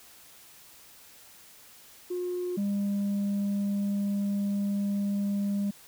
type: tone pair in turn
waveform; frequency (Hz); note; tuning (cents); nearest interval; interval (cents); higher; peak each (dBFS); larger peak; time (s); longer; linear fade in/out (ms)
sine; 358.5 / 201.2; F4 / G3; +45 / +45; minor seventh; 1000; first; -28 / -23; second; 2.1-2.57 / 2.57-5.71; second; 10
effects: tanh soft clip ceiling -25 dBFS + white hiss -53 dBFS RMS until 5.87 s